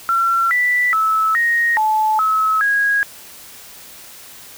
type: tone with pitch steps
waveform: sine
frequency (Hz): 1358 / 1973 / 1304 / 1870 / 866 / 1291 / 1650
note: F6 / B6 / E6 / A#6 / A5 / E6 / G#6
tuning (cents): -49 / -2 / -19 / +5 / -28 / -37 / -12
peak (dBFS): -13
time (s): 0.09-3.03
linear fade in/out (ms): 0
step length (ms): 420
effects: white hiss -39 dBFS RMS until 4.57 s